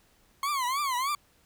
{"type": "tone with vibrato", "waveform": "40% pulse", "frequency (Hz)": 1073, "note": "C6", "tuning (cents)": 43, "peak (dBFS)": -26, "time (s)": [0.43, 1.15], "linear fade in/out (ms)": 2, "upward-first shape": "triangle", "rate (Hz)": 3.3, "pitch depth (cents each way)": 200, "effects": ["pink hiss -64 dBFS RMS until 1.45 s"]}